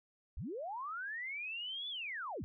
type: linear two-way sweep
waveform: sine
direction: up then down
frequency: 36.93 to 3500 to 36.93 Hz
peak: -39 dBFS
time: 0.37-2.44 s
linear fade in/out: 0 ms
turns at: 1.89 s
effects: none